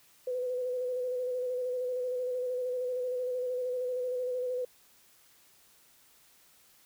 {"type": "tone with vibrato", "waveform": "sine", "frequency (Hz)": 501, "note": "B4", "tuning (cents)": 25, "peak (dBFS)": -30, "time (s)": [0.27, 4.65], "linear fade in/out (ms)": 5, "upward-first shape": "square", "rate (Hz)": 13, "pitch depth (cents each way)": 24, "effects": ["white hiss -62 dBFS RMS until 6.85 s"]}